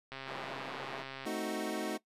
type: click train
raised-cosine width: 0.3 ms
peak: -27 dBFS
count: 153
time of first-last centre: 0.12-1.254 s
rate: 134 Hz
type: band-pass noise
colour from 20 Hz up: white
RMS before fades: -44 dBFS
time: 0.25-1.05 s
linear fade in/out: 50 ms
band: 240 to 1100 Hz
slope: 12 dB/octave
type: chord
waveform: 25% pulse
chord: A diminished seventh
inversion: none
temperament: equal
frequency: 220 / 261.6 / 311.1 / 370 Hz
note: A3 / C4 / Eb4 / Gb4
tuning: 0 / 0 / 0 / 0 cents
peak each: -36 / -40 / -35 / -36 dBFS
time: 1.25-1.98 s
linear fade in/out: 20 ms
effects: noise-tail reverb RT60 0.1 s tail -19 dB re dry + resampled to 32000 Hz